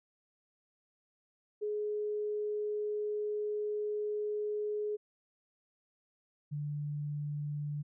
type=tone pair in turn; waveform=sine; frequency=420 / 147.04 Hz; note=G#4 / D3; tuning=+19 / +2 cents; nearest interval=octave + tritone; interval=1817 cents; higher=first; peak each=-32 / -34 dBFS; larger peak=first; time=1.61-4.97 / 6.51-7.83 s; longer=first; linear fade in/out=20 ms; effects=none